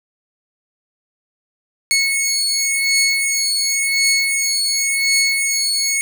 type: beating tone pair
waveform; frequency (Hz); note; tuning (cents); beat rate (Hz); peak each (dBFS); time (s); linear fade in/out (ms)
15% pulse; 2197 / 2197.92; C#7 / C#7; -16 / -15; 0.92; -12; 1.91-6.01; 0
effects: none